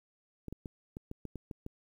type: clicks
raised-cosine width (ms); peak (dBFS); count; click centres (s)
3; -28; 9; 0.483 / 0.526 / 0.658 / 0.969 / 1.114 / 1.253 / 1.357 / 1.512 / 1.664
effects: 10-bit